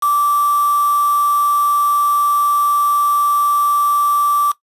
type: tone with quantisation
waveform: sine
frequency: 1166 Hz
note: D6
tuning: 13 cents flat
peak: -12 dBFS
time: 0.02-4.52 s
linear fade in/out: 10 ms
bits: 4
effects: noise-tail reverb RT60 0.1 s tail -17 dB re dry + resampled to 32000 Hz